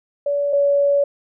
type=tone pair in turn; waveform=sine; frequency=572 / 567.1 Hz; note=D5 / C#5; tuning=-46 / +39 cents; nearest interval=unison; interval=15 cents; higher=first; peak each=-17 / -13 dBFS; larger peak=second; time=0.26-0.53 / 0.53-1.04 s; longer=second; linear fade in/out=5 ms; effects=none